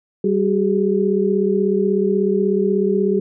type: tone cluster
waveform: sine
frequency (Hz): 194.9 / 379.1 / 415.5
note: G3 / F#4 / G#4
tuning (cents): -10 / +42 / +1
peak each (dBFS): -19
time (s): 0.24-3.2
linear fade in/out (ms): 5
effects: none